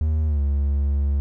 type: tone with pitch glide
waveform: triangle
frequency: 77.7 to 70.43 Hz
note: D#2 to C#2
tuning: -2 to +28 cents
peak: -16 dBFS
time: 0.01-1.2 s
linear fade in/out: 0 ms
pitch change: -170 cents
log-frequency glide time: 0.26-0.41 s
effects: none